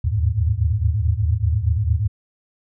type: tone cluster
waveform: sine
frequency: 76 / 80.8 / 101.6 / 110.1 Hz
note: D#2 / E2 / G#2 / A2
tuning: -40 / -34 / -38 / +2 cents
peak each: -22 dBFS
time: 0.04-2.08 s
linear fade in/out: 10 ms
effects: none